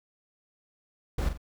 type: noise with echo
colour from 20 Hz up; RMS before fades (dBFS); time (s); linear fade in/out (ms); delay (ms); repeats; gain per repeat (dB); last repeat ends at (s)
brown; -28; 1.18-1.29; 5; 43; 2; -8; 1.376
effects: none